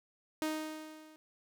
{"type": "tone with level ramp", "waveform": "sawtooth", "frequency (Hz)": 311.1, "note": "D#4", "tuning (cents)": 0, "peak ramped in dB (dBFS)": [-27, -52], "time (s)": [0.42, 1.16], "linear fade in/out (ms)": 0, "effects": []}